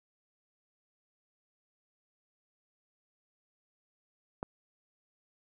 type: click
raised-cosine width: 1 ms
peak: -21 dBFS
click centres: 4.429 s
effects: none